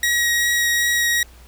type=tone with vibrato; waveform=sawtooth; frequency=1900 Hz; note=A#6; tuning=33 cents sharp; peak=-13 dBFS; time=0.03-1.23 s; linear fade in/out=2 ms; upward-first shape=triangle; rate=2.6 Hz; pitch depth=9 cents each way; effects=added 60 Hz sine -43 dBFS peak until 1.47 s + pink hiss -50 dBFS RMS until 1.47 s

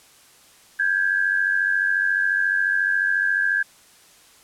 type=tone pair together; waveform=sine; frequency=1583.8 / 1678 Hz; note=G6 / G#6; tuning=+17 / +17 cents; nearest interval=minor second; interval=100 cents; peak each=-20 / -22 dBFS; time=0.79-3.63 s; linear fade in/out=10 ms; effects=white hiss -52 dBFS RMS until 4.43 s + low-pass 11000 Hz 12 dB/octave

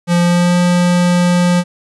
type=tone with pitch glide; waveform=square; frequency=173.8 to 176.74 Hz; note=F3 to F3; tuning=-8 to +21 cents; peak=-10 dBFS; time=0.07-1.64 s; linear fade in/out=50 ms; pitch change=+29 cents; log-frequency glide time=0.21-0.56 s; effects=resampled to 24000 Hz + 8-bit

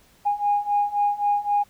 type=beating tone pair; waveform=sine; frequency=818 / 821.8 Hz; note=G#5 / G#5; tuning=-26 / -18 cents; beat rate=3.8 Hz; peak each=-23 / -21 dBFS; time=0.25-1.64 s; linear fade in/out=20 ms; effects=tanh soft clip ceiling -12 dBFS + pink hiss -57 dBFS RMS until 1.69 s

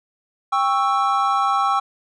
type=chord; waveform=triangle; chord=C# diminished; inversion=second; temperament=equal with one note detuned; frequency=794.5 / 1108.7 / 1318.5 Hz; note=G5 / C#6 / E6; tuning=+23 / 0 / 0 cents; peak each=-19 dBFS; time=0.52-1.8 s; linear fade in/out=10 ms; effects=resampled to 22050 Hz

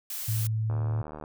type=noise; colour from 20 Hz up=blue; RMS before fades=-35 dBFS; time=0.1-0.47 s; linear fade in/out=2 ms
type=tone; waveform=sine; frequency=110 Hz; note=A2; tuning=in tune; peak=-25 dBFS; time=0.28-1.02 s; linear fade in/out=5 ms
type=click train; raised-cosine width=1 ms; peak=-26 dBFS; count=42; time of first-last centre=0.7-1.239 s; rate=76.1 Hz
effects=none

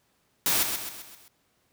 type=noise with echo; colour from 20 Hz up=white; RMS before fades=-24 dBFS; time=0.46-0.63 s; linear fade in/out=0 ms; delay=130 ms; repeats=5; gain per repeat=-6 dB; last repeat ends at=1.28 s; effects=pink hiss -69 dBFS RMS until 1.72 s + high-pass 80 Hz 12 dB/octave

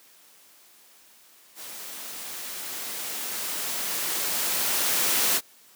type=noise with level ramp; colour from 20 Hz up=white; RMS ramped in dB=-40 to -22 dBFS; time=1.55-5.41 s; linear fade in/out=50 ms; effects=white hiss -55 dBFS RMS until 5.75 s + high-pass 200 Hz 12 dB/octave

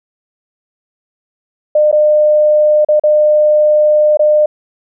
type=tone with dropouts; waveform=sine; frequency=604 Hz; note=D5; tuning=48 cents sharp; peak=-6 dBFS; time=1.75-4.46 s; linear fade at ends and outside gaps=5 ms; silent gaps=1.915-1.926 / 2.848-2.886 / 2.997-3.036 / 4.172-4.193 s; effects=none

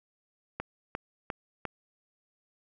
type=click train; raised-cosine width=0.5 ms; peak=-18 dBFS; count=4; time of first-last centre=0.6-1.653 s; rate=2.85 Hz; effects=none

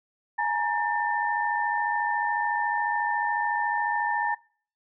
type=tone cluster; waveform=sine; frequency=842 / 936 / 1791 Hz; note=G#5 / A#5 / A6; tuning=+24 / +7 / +30 cents; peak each=-28 dBFS; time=0.38-4.35 s; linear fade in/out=10 ms; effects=noise-tail reverb RT60 0.5 s tail -25 dB re dry

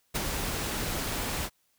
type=noise with ADSR envelope; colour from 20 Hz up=pink; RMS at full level=-27 dBFS; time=0.14-1.5 s; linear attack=21 ms; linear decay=22 ms; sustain=-5 dB; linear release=57 ms; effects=white hiss -71 dBFS RMS until 1.78 s

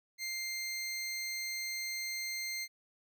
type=tone; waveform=20% pulse; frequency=2100 Hz; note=C7; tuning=6 cents sharp; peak=-31 dBFS; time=0.18-2.68 s; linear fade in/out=50 ms; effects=none

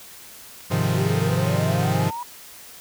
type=click; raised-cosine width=0.2 ms; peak=-28 dBFS; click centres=0.606 s
type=chord; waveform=45% pulse; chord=F minor seventh; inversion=first; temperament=equal; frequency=103.83 / 130.81 / 155.56 / 174.61 Hz; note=Ab2 / C3 / Eb3 / F3; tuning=0 / 0 / 0 / 0 cents; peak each=-25 dBFS; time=0.7-2.11 s; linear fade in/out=20 ms
type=exponential sweep; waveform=sine; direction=up; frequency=370 to 987.8 Hz; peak=-28 dBFS; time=0.95-2.23 s; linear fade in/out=2 ms
effects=white hiss -43 dBFS RMS until 2.8 s

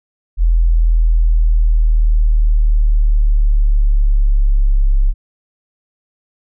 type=linear sweep; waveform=sine; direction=down; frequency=41.8 to 33.8 Hz; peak=-8 dBFS; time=0.37-5.14 s; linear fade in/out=50 ms; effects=none

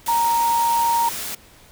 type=tone in noise; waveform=sine; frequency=932.3 Hz; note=A#5; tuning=in tune; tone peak=-16 dBFS; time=0.08-1.09 s; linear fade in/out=5 ms; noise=white; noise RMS=-29 dBFS; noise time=0.06-1.35 s; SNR=+10 dB; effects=pink hiss -49 dBFS RMS until 1.71 s

